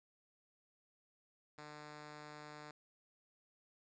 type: tone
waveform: 5% pulse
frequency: 150 Hz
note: D3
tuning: 37 cents sharp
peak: -39 dBFS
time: 1.58-2.71 s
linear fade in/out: 2 ms
effects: resampled to 16000 Hz + 12-bit